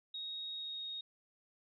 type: tone with pitch glide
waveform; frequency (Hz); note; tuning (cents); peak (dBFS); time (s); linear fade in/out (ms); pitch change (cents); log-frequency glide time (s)
sine; 3760 to 3736; A#7 to A#7; +14 to +3; -40; 0.14-1.01; 5; -11; 0.54-0.87
effects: none